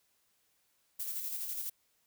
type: noise with tremolo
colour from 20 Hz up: violet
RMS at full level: -37 dBFS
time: 0.99-1.7 s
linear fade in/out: 10 ms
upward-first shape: square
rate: 12 Hz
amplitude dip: 35%
effects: white hiss -74 dBFS RMS until 2.06 s